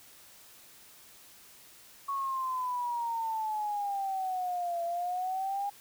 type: exponential two-way sweep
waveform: sine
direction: down then up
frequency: 1113 to 679 to 814 Hz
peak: -30 dBFS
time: 2.08-5.7 s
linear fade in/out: 10 ms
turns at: 4.83 s
effects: white hiss -55 dBFS RMS until 5.8 s